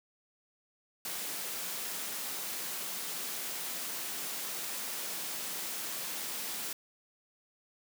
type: high-pass noise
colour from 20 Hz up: white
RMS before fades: -38 dBFS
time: 1.05-6.73 s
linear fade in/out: 2 ms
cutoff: 150 Hz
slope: 48 dB/octave
effects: none